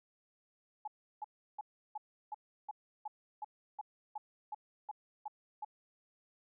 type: tone bursts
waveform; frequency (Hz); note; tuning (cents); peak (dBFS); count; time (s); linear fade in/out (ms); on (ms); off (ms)
sine; 847; G#5; +34; -38; 14; 0.85-5.648; 5; 27; 340
effects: none